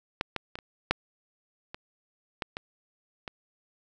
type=clicks; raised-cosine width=0.3 ms; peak=-11 / -14 / -20 / -25 / -6 / -22 / -14 / -18 / -20 dBFS; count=9; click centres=0.211 / 0.363 / 0.555 / 0.588 / 0.91 / 1.745 / 2.422 / 2.569 / 3.278 s; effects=none